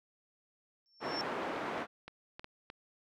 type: tone with exponential growth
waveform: sine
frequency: 5420 Hz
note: E8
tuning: 47 cents sharp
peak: -33 dBFS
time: 0.86-1.21 s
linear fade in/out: 0 ms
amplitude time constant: 74 ms
type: band-pass noise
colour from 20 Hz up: pink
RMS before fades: -38 dBFS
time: 1-1.87 s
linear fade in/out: 50 ms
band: 340 to 1600 Hz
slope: 12 dB/octave
type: clicks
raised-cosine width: 0.3 ms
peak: -29 dBFS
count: 7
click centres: 1.432 / 1.562 / 1.78 / 2.08 / 2.395 / 2.444 / 2.701 s
effects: none